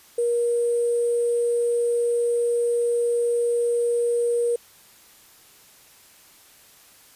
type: tone with sample-and-hold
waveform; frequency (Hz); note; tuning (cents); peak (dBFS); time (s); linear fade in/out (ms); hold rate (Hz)
sine; 475.2; A#4; +33; -19; 0.18-4.56; 5; 8820
effects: white hiss -52 dBFS RMS until 7.15 s + resampled to 32000 Hz